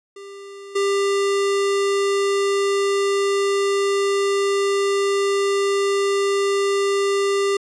square tone with level steps, 397.6 Hz, G4, 25 cents sharp, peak -36 / -18 dBFS, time 0.16-7.57 s, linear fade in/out 5 ms, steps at 0.75 s, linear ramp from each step 10 ms, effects resampled to 22050 Hz

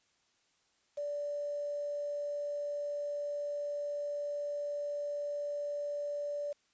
sine tone with quantisation, 581 Hz, D5, 19 cents flat, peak -34 dBFS, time 0.97-6.53 s, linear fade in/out 10 ms, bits 9, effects white hiss -73 dBFS RMS until 6.73 s + resampled to 16000 Hz

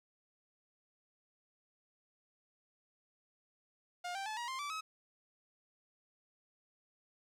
sawtooth tone with pitch steps, 710 / 783.3 / 864.1 / 953.2 / 1051.6 / 1160.1 / 1279.8 Hz, F5 / G5 / A5 / A#5 / C6 / D6 / D#6, +28 / -2 / -32 / +38 / +8 / -22 / +48 cents, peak -35 dBFS, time 4.04-4.81 s, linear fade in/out 10 ms, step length 110 ms, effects low-pass 8000 Hz 12 dB/octave + 12-bit

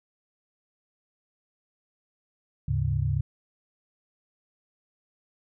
sine tone cluster, 75.7 / 104.3 / 139 Hz, D#2 / G#2 / C#3, -47 / +8 / +5 cents, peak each -29 / -27 / -27 dBFS, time 2.68-3.21 s, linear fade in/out 5 ms, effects none

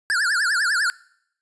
square tone with vibrato, 1568 Hz, G6, in tune, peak -19 dBFS, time 0.1-0.9 s, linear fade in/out 0 ms, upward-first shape triangle, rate 10 Hz, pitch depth 250 cents each way, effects noise-tail reverb RT60 0.7 s tail -23 dB re dry + resampled to 24000 Hz

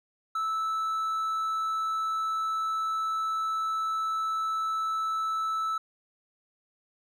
triangle tone, 1312 Hz, E6, 9 cents flat, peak -25 dBFS, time 0.35-5.78 s, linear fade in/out 5 ms, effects none

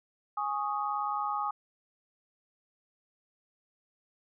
sine chord, Ab suspended fourth, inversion none, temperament just, 830.6 / 1107.5 / 1245.9 Hz, Ab5 / Db6 / Eb6, 0 / -2 / +2 cents, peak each -33 / -36 / -33 dBFS, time 0.37-1.51 s, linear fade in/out 5 ms, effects none

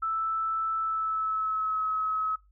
sine tone with pitch glide, 1318.5 to 1283.2 Hz, E6 to E6, 0 to -47 cents, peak -26 dBFS, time 0.02-2.36 s, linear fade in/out 10 ms, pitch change -47 cents, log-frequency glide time 0.79-1.83 s, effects noise-tail reverb RT60 0.2 s tail -21 dB re dry + added 50 Hz sine -58 dBFS peak until 2.51 s

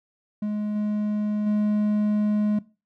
triangle tone with level steps, 210 Hz, G#3, 19 cents sharp, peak -22 / -20 / -17 dBFS, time 0.42-2.59 s, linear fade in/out 5 ms, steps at 0.75 / 1.46 s, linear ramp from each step 10 ms, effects noise-tail reverb RT60 0.3 s tail -19 dB re dry

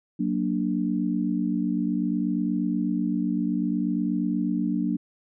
sine chord, Gb augmented, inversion none, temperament equal, 185 / 233.1 / 293.7 Hz, Gb3 / Bb3 / D4, 0 / 0 / 0 cents, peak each -27 dBFS, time 0.19-4.97 s, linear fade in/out 10 ms, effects none

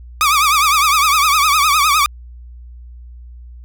sawtooth tone with vibrato, 1196 Hz, D6, 31 cents sharp, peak -7 dBFS, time 0.21-2.06 s, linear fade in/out 0 ms, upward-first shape triangle, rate 9.8 Hz, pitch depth 150 cents each way, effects added 60 Hz sine -33 dBFS peak until 3.64 s

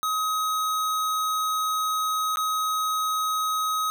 square tone with dropouts, 1266 Hz, D#6, 30 cents sharp, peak -24 dBFS, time 0.03-3.9 s, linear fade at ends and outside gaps 0 ms, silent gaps 2.358-2.371 s, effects none

